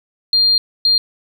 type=tone bursts at uneven times; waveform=sine; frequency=4200 Hz; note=C8; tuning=6 cents sharp; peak=-10 dBFS; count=2; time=0.33-0.58 / 0.85-0.98 s; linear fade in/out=2 ms; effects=7-bit